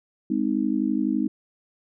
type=chord; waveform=sine; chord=Ab major; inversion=none; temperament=just; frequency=207.7 / 259.6 / 311.5 Hz; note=Ab3 / C4 / Eb4; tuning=0 / -13 / +2 cents; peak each=-26 / -25 / -25 dBFS; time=0.3-1.28 s; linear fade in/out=5 ms; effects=none